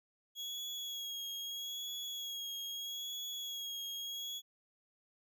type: tone with vibrato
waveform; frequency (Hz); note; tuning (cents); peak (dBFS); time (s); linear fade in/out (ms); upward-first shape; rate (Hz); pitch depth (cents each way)
35% pulse; 3322; G#7; 0; -38; 0.35-4.42; 50; sine; 0.78; 28
effects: none